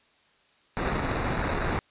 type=noise with sample-and-hold; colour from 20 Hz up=pink; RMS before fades=-28 dBFS; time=0.77-1.79 s; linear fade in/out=0 ms; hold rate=3150 Hz; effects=white hiss -63 dBFS RMS until 1.9 s + resampled to 8000 Hz